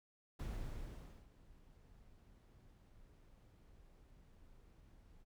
brown noise with ADSR envelope, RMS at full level -43 dBFS, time 0.39-5.25 s, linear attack 9 ms, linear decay 860 ms, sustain -20 dB, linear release 35 ms, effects none

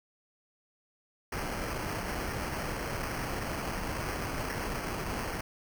pink noise with sample-and-hold, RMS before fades -35 dBFS, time 1.32-5.41 s, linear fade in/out 5 ms, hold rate 3675 Hz, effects none

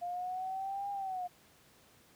sine linear two-way sweep, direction up then down, 698.5 to 808 to 709 Hz, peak -35 dBFS, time 0.01-1.28 s, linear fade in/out 20 ms, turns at 0.91 s, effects pink hiss -63 dBFS RMS until 2.15 s + high-pass 80 Hz 12 dB/octave

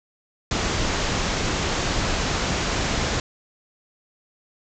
pink low-pass noise, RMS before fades -24 dBFS, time 0.51-3.2 s, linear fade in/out 2 ms, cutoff 7400 Hz, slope 96 dB/octave, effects none

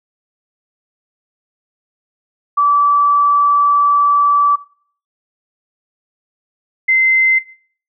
sine tone pair in turn, 1156 / 2070 Hz, D6 / C7, -28 / -19 cents, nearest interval minor seventh, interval 1009 cents, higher second, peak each -9 dBFS, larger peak neither, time 2.57-4.56 / 6.88-7.39 s, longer first, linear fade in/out 10 ms, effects noise-tail reverb RT60 0.5 s tail -19 dB re dry

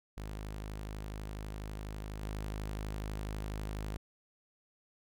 sawtooth tone with level steps, 52.1 Hz, G#1, 6 cents sharp, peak -36 / -33 dBFS, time 0.17-3.97 s, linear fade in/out 5 ms, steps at 2.23 s, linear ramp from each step 2 ms, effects none

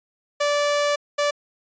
sawtooth tone bursts at uneven times, 582 Hz, D5, 16 cents flat, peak -15 dBFS, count 2, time 0.4-0.96 / 1.18-1.31 s, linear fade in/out 10 ms, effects resampled to 16000 Hz

